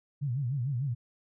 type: tone with vibrato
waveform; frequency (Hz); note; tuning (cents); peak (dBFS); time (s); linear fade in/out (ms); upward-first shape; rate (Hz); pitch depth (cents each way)
sine; 130.81; C3; 0; -28; 0.21-0.95; 20; sine; 6.7; 190
effects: none